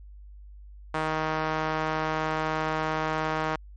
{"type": "tone with band-pass filter", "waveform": "sawtooth", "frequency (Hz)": 156.9, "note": "D#3", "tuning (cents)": 15, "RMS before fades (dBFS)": -28, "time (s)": [0.94, 3.56], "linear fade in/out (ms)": 5, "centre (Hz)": 1100, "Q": 1.1, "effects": ["added 50 Hz sine -43 dBFS peak until 3.76 s", "MP3 48 kbps"]}